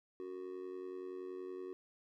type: tone with amplitude modulation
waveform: triangle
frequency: 370 Hz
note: F#4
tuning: in tune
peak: -37 dBFS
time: 0.2-1.73 s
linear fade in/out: 0 ms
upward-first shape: sine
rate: 90.6 Hz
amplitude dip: 80%
effects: none